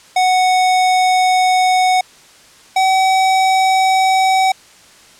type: tone pair in turn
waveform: square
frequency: 740 / 759.9 Hz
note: F#5 / F#5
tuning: 0 / +46 cents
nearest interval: unison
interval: 46 cents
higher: second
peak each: -11 dBFS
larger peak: neither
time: 0.16-2.01 / 2.76-4.52 s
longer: first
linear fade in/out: 5 ms
effects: white hiss -44 dBFS RMS until 5.19 s + low-pass 8000 Hz 12 dB/octave